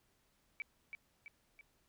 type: tone with echo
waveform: sine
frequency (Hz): 2303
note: D7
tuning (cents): -34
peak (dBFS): -38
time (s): 0.6-0.62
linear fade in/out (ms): 0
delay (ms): 330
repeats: 3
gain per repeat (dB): -5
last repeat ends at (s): 1.61
effects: pink hiss -75 dBFS RMS until 1.88 s